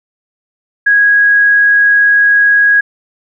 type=tone; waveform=sine; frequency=1653 Hz; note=G#6; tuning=9 cents flat; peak=-5 dBFS; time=0.86-2.81 s; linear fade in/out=10 ms; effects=none